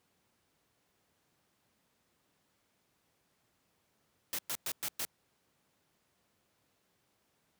white noise bursts, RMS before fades -36 dBFS, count 5, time 4.33-5.05 s, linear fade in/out 0 ms, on 56 ms, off 110 ms, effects pink hiss -75 dBFS RMS until 7.59 s + high-pass 100 Hz 12 dB/octave

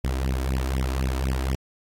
sawtooth tone with flanger, 65.41 Hz, C2, in tune, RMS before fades -25 dBFS, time 0.04-1.55 s, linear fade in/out 0 ms, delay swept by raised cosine 0.35 to 3.15 ms, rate 4 Hz, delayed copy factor +0.8, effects AAC 48 kbps

